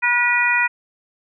harmonic tone with a mistuned harmonic, 483.4 Hz, B4, 37 cents flat, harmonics 2 / 3 / 4 / 5, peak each -23 / -21 / -19 / -19 dBFS, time 0.02-0.68 s, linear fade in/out 20 ms, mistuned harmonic 5, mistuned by +21 cents, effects none

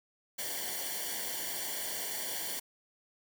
white noise with comb filter, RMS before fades -37 dBFS, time 0.38-2.6 s, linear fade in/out 10 ms, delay 0.78 ms, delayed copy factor -0.85, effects none

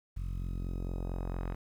sawtooth tone with low-pass filter sweep, 44.4 Hz, F1, 29 cents sharp, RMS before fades -36 dBFS, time 0.16-1.55 s, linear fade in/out 10 ms, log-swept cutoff 110 to 1800 Hz, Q 0.94, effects 10-bit

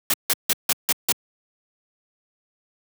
white noise bursts, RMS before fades -19 dBFS, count 6, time 0.1-1.122 s, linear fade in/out 2 ms, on 37 ms, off 160 ms, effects high-pass 150 Hz 12 dB/octave

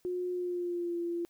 sine tone with pitch glide, 360 to 342.9 Hz, F#4 to F4, -47 to -32 cents, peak -31 dBFS, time 0.05-1.25 s, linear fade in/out 0 ms, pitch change -85 cents, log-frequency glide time 0.32-0.98 s, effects white hiss -70 dBFS RMS until 1.29 s

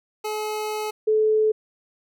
25% pulse / sine tone pair in turn, 427.3 / 432.8 Hz, G#4 / A4, +49 / -29 cents, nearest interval unison, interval 22 cents, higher second, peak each -22 / -16 dBFS, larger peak second, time 0.24-0.91 / 1.07-1.52 s, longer first, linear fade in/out 10 ms, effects none

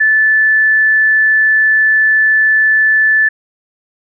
sine tone, 1747 Hz, A6, 13 cents flat, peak -7 dBFS, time 0-3.29 s, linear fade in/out 10 ms, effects none

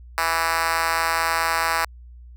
5% pulse tone with high-pass filter, 164.6 Hz, E3, 2 cents flat, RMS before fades -22 dBFS, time 0.18-1.85 s, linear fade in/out 0 ms, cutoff 930 Hz, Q 1.3, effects added 60 Hz sine -40 dBFS peak until 2.36 s

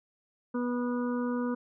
harmonic tone, 244.5 Hz, B3, 17 cents flat, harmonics 1 / 2 / 4 / 5 / 6, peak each -29 / -35 / -41 / -43 / -45 dBFS, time 0.54-1.55 s, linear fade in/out 10 ms, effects none

